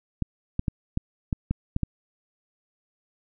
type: clicks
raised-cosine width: 5 ms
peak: -12 dBFS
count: 8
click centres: 0.223 / 0.594 / 0.682 / 0.974 / 1.328 / 1.51 / 1.764 / 1.833 s
effects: none